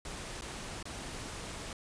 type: noise with dropouts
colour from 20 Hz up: pink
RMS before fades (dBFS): -42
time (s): 0.05-1.73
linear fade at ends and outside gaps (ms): 2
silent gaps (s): 0.411-0.42 / 0.828-0.854
effects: resampled to 22050 Hz